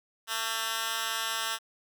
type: tone with high-pass filter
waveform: 10% pulse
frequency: 224.9 Hz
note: A3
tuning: 38 cents sharp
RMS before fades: -32 dBFS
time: 0.27-1.59 s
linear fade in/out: 50 ms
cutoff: 1800 Hz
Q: 0.92
effects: none